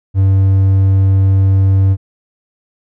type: tone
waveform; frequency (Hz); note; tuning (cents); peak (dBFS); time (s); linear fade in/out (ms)
triangle; 96.5; G2; -27; -5; 0.14-1.97; 50
effects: none